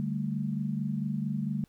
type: chord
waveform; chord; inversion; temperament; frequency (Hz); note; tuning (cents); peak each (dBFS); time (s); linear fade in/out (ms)
sine; D suspended fourth; none; just; 146.83 / 195.78 / 220.2; D3 / G3 / A3; 0 / -2 / +2; -33; 0-1.64; 0
effects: pink hiss -68 dBFS RMS until 1.68 s